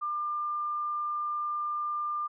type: tone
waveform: sine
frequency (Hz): 1197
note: D6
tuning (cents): +33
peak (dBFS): -29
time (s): 0.01-2.28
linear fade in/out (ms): 20
effects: none